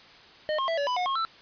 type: tone with pitch steps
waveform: square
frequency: 613 / 1070 / 660 / 570 / 995 / 724 / 1082 / 1329 Hz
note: D#5 / C6 / E5 / C#5 / B5 / F#5 / C#6 / E6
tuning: -26 / +38 / +2 / +48 / +13 / -38 / -42 / +14 cents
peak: -26 dBFS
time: 0.49-1.25 s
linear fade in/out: 0 ms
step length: 95 ms
effects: white hiss -51 dBFS RMS until 1.41 s + resampled to 11025 Hz